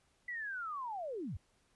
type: linear sweep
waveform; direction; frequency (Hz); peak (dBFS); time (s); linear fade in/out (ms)
sine; down; 1998 to 61.1; -38; 0.28-1.37; 5
effects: pink hiss -73 dBFS RMS until 1.75 s + resampled to 24000 Hz